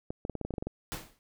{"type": "clicks", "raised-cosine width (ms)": 2, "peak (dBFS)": -21, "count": 11, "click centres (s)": [0.105, 0.251, 0.297, 0.353, 0.413, 0.45, 0.507, 0.539, 0.582, 0.625, 0.67]}
{"type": "noise with exponential decay", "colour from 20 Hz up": "pink", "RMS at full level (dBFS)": -34, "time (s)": [0.92, 1.19], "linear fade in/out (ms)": 0, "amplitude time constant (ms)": 58}
{"effects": []}